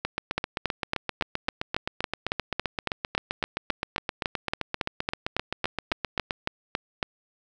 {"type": "two click trains", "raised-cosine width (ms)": 0.3, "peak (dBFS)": [-9, -11], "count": [25, 49], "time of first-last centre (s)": [[0.38, 7.028], [0.05, 6.308]], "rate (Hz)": [3.61, 7.67], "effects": []}